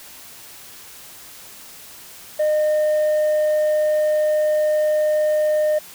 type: tone with tanh clipping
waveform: triangle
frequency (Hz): 610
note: D#5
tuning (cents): -34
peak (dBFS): -16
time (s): 2.39-5.79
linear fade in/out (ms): 10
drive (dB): 7
effects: white hiss -41 dBFS RMS until 5.94 s